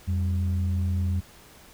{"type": "tone pair together", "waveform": "sine", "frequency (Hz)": [87.31, 196], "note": ["F2", "G3"], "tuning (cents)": [0, 0], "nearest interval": "octave + major second", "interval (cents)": 1400, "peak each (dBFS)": [-22, -31], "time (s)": [0.07, 1.21], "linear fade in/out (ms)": 20, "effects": ["tanh soft clip ceiling -17 dBFS", "pink hiss -51 dBFS RMS until 1.73 s"]}